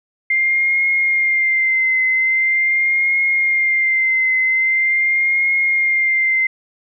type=tone with vibrato; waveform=sine; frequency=2100 Hz; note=C7; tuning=6 cents sharp; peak=-13 dBFS; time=0.3-6.47 s; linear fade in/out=5 ms; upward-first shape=triangle; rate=0.43 Hz; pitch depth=42 cents each way; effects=none